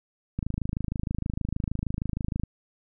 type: click train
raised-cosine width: 5 ms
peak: -16 dBFS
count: 55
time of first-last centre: 0.39-2.435 s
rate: 26.4 Hz
effects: none